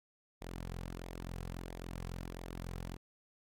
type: tone with flanger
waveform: sawtooth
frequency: 43.65 Hz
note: F1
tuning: in tune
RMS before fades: -44 dBFS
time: 0.41-2.97 s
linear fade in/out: 10 ms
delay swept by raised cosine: 0.68 to 3.38 ms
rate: 1.5 Hz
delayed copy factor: -0.5
effects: AAC 48 kbps